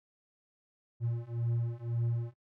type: beating tone pair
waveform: triangle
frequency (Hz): 116.54 / 118.44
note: A#2 / A#2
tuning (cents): 0 / +28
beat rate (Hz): 1.9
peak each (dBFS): -32 / -31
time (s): 1-2.34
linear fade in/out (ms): 50
effects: noise-tail reverb RT60 0.1 s tail -26 dB re dry